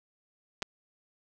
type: clicks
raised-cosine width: 0.2 ms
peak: -16 dBFS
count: 2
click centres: 0.622 / 0.627 s
effects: none